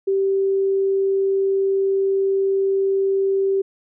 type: tone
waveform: sine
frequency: 389.3 Hz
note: G4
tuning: 12 cents flat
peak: -16 dBFS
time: 0.07-3.62 s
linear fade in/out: 10 ms
effects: none